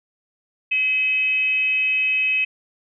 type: tone with frequency modulation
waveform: sine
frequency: 2550 Hz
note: D#7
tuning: 42 cents sharp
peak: -17 dBFS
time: 0.71-2.45 s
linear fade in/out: 10 ms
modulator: 507 Hz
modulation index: 0.3
effects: none